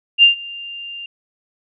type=tone with ADSR envelope; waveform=sine; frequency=2794 Hz; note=F7; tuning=in tune; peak=-4 dBFS; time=0.18-1.06 s; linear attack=48 ms; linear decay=120 ms; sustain=-24 dB; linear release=3 ms; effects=none